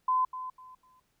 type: tone with echo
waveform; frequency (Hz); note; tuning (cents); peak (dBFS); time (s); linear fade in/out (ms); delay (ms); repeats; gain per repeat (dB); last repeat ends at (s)
sine; 1021; C6; -43; -23; 0.08-0.25; 5; 250; 3; -12; 1
effects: pink hiss -74 dBFS RMS until 1.2 s